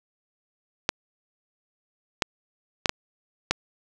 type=clicks; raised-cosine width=0.2 ms; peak=-3 dBFS; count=5; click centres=0.891 / 2.222 / 2.858 / 2.894 / 3.51 s; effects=none